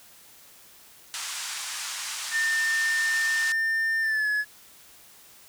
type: band-pass noise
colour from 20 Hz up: white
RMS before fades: -34 dBFS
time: 1.14-3.52 s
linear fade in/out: 0 ms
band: 950 to 8700 Hz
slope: 24 dB/octave
type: tone with pitch glide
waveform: triangle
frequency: 1800 to 1699 Hz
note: A6 to G#6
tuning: +39 to +39 cents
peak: -21 dBFS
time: 2.31-4.45 s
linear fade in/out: 50 ms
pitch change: -100 cents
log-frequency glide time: 4.01-4.28 s
effects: white hiss -52 dBFS RMS until 5.48 s